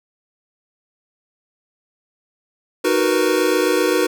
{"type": "chord", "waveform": "square", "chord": "B major seventh", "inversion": "first", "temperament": "equal", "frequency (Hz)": [311.1, 370, 466.2, 493.9], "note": ["D#4", "F#4", "A#4", "B4"], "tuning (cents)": [0, 0, 0, 0], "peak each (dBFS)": [-22, -20, -22, -22], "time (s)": [2.84, 4.07], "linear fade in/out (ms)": 10, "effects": []}